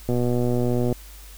click train, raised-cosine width 2 ms, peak -11 dBFS, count 103, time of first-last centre 0.09-0.926 s, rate 122 Hz, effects added 50 Hz sine -41 dBFS peak until 1.37 s + white hiss -47 dBFS RMS until 1.37 s

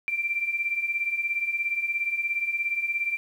sine beating tone pair, 2343 / 2360 Hz, D7 / D7, -5 / +8 cents, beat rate 17 Hz, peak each -31 / -26 dBFS, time 0.08-3.17 s, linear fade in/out 0 ms, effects 9-bit

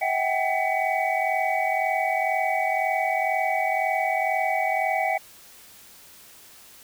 sine tone cluster, 648 / 749 / 791 / 1997 / 2261 Hz, E5 / F#5 / G5 / B6 / C#7, -30 / +21 / +15 / +19 / +34 cents, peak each -28 / -26 / -27 / -31 / -29 dBFS, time 0.01-5.18 s, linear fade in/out 10 ms, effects white hiss -49 dBFS RMS until 6.83 s

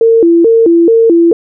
sine tone with vibrato, 392 Hz, G4, in tune, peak -3 dBFS, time 0.01-1.33 s, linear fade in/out 2 ms, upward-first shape square, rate 2.3 Hz, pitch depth 260 cents each way, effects none

